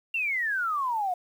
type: exponential sweep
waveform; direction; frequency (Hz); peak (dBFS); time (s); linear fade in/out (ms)
sine; down; 2784 to 700; -25; 0.14-1.14; 5
effects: 9-bit